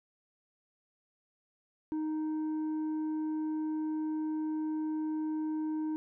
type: tone with tanh clipping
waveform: triangle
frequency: 310.8 Hz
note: D#4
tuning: 2 cents flat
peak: -32 dBFS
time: 1.92-5.96 s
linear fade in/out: 0 ms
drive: 9 dB
effects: none